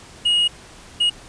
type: tone bursts at uneven times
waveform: triangle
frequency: 2881 Hz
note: F#7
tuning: 47 cents flat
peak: -13 dBFS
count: 2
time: 0.25-0.48 / 1-1.1 s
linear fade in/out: 10 ms
effects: pink hiss -43 dBFS RMS until 1.28 s + resampled to 22050 Hz